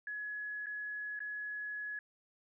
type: tone with dropouts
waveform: sine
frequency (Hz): 1689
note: G#6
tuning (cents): +29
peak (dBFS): -38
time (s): 0.07-1.99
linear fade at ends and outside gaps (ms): 2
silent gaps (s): 0.66-0.667 / 1.192-1.203
effects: none